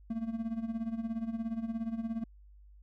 triangle tone with tremolo, 226.6 Hz, A#3, 49 cents flat, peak -28 dBFS, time 0.1-2.24 s, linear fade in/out 5 ms, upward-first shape sine, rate 17 Hz, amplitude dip 75%, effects added 50 Hz sine -53 dBFS peak until 2.82 s

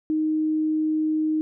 sine tone, 311.1 Hz, D#4, in tune, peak -20 dBFS, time 0.1-1.41 s, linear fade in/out 0 ms, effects none

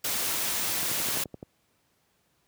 white noise, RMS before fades -29 dBFS, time 0.04-1.24 s, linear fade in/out 5 ms
click train, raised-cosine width 2 ms, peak -25 dBFS, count 8, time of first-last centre 0.83-1.428 s, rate 11.7 Hz
effects pink hiss -70 dBFS RMS until 2.47 s + high-pass 80 Hz 12 dB/octave

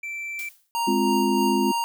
triangle tone, 2337 Hz, D7, 9 cents flat, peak -28 dBFS, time 0.03-0.49 s, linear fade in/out 5 ms
blue noise with exponential decay, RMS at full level -35 dBFS, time 0.39-0.71 s, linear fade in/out 0 ms, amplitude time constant 68 ms
square tone with tremolo, 932.3 Hz, A#5, in tune, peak -23 dBFS, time 0.75-1.84 s, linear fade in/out 0 ms, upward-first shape sine, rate 3.2 Hz, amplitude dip 30%
sine chord, F minor, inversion first, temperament equal, 207.7 / 261.6 / 349.2 Hz, Ab3 / C4 / F4, 0 / 0 / 0 cents, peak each -24 dBFS, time 0.87-1.72 s, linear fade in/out 10 ms
effects none

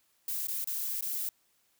violet noise with dropouts, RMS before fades -34 dBFS, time 0.28-1.29 s, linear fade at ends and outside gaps 2 ms, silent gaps 0.471-0.483 / 0.643-0.672 / 1.01-1.024 s, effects white hiss -71 dBFS RMS until 1.79 s

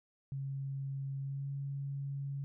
sine tone with pitch glide, 136.8 to 139.11 Hz, C#3 to C#3, -23 to +6 cents, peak -36 dBFS, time 0.32-2.44 s, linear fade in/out 0 ms, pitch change +29 cents, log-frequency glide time 1.2-1.48 s, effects none

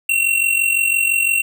square tone with amplitude modulation, 2730 Hz, F7, 40 cents flat, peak -12 dBFS, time 0.09-1.42 s, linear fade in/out 5 ms, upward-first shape sine, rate 45.9 Hz, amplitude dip 65%, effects none

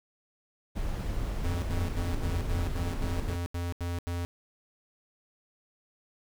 brown noise, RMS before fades -32 dBFS, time 0.75-3.37 s, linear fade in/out 20 ms
square tone bursts, 86.8 Hz, F2, 10 cents flat, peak -31 dBFS, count 11, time 1.44-4.25 s, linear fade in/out 0 ms, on 180 ms, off 83 ms
effects none

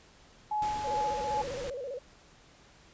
sine tone with tremolo, 847 Hz, G#5, 34 cents sharp, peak -27 dBFS, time 0.51-1.42 s, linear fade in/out 5 ms, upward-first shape sine, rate 2.5 Hz, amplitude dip 50%
pink noise, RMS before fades -42 dBFS, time 0.62-1.7 s, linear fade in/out 2 ms
sine tone with vibrato, 523.3 Hz, C5, in tune, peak -35 dBFS, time 0.84-1.99 s, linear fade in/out 10 ms, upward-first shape square, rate 15 Hz, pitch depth 110 cents each way
effects pink hiss -58 dBFS RMS until 2.93 s + resampled to 16000 Hz

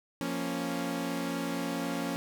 sawtooth chord, Bb minor, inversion second, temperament equal, 174.61 / 233.1 / 277.2 Hz, F3 / Bb3 / Db4, 0 / 0 / 0 cents, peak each -33 / -33 / -30 dBFS, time 0.21-2.16 s, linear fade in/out 0 ms, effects none

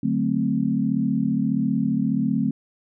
sine chord, D dominant seventh, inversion none, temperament equal, 146.83 / 185 / 220 / 261.6 Hz, D3 / F#3 / A3 / C4, 0 / 0 / 0 / 0 cents, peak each -28 / -26 / -23 / -24 dBFS, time 0.03-2.51 s, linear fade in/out 5 ms, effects none

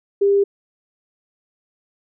sine tone, 399.9 Hz, G4, 35 cents sharp, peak -12 dBFS, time 0.21-0.44 s, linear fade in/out 10 ms, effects none

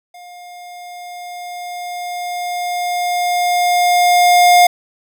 square tone with level ramp, 710 Hz, F5, 28 cents sharp, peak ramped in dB -36 to -6 dBFS, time 0.14-4.67 s, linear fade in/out 5 ms, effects none

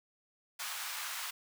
pink high-pass noise, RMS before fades -40 dBFS, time 0.59-1.31 s, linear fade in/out 10 ms, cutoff 970 Hz, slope 24 dB/octave, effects none

